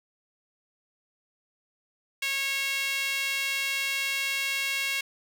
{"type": "tone with high-pass filter", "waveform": "sawtooth", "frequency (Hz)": 548, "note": "C#5", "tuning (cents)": -20, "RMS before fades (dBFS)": -29, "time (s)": [2.22, 5.01], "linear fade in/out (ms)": 5, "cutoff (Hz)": 2400, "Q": 3, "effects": []}